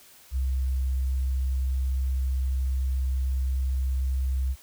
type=tone; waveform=sine; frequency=65.41 Hz; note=C2; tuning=in tune; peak=-23 dBFS; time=0.31-4.56 s; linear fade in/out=50 ms; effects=white hiss -53 dBFS RMS until 4.62 s